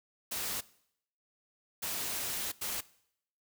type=noise bursts at uneven times; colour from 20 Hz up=white; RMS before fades=-36 dBFS; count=3; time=0.31-0.61 / 1.82-2.52 / 2.61-2.81 s; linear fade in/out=10 ms; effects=noise-tail reverb RT60 0.7 s tail -20 dB re dry